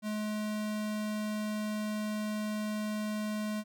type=tone; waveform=square; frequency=212.5 Hz; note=G#3; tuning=40 cents sharp; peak=-33 dBFS; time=0.02-3.64 s; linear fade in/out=50 ms; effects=none